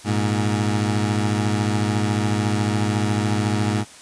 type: beating tone pair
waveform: 20% pulse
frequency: 103.83 / 117.83 Hz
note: G#2 / A#2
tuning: 0 / +19 cents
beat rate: 14 Hz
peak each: -15 / -20 dBFS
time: 0.04-3.85 s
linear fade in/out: 50 ms
effects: white hiss -43 dBFS RMS until 4.01 s + resampled to 22050 Hz